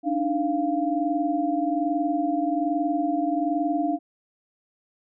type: tone cluster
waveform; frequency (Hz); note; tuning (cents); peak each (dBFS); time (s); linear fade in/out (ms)
sine; 287.4 / 308.6 / 694; D4 / D#4 / F5; -37 / -14 / -11; -26; 0.03-3.99; 50
effects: none